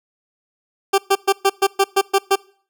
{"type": "tone bursts", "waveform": "20% pulse", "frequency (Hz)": 392, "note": "G4", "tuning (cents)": 0, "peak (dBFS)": -7, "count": 9, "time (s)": [0.93, 2.358], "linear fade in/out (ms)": 10, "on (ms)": 52, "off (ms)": 120, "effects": ["noise-tail reverb RT60 0.5 s tail -24 dB re dry"]}